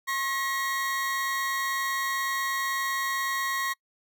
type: tone pair together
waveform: 40% pulse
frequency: 1081 / 1904 Hz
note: C#6 / A#6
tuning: -44 / +36 cents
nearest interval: minor seventh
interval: 980 cents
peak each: -29 / -29 dBFS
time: 0.07-3.74 s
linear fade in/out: 20 ms
effects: noise-tail reverb RT60 0.1 s tail -26 dB re dry